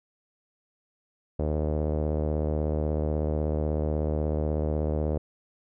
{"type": "tone with low-pass filter", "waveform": "sawtooth", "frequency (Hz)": 76.3, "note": "D#2", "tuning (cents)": -33, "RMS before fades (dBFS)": -27, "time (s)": [1.39, 5.18], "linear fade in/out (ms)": 5, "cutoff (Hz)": 540, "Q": 2.8, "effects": []}